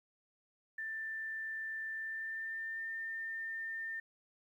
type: tone with pitch glide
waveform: sine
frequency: 1776 to 1805 Hz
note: A6 to A6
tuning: +16 to +44 cents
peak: -38 dBFS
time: 0.78-4 s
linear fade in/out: 5 ms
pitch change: +28 cents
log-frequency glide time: 1.91-2.85 s
effects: 12-bit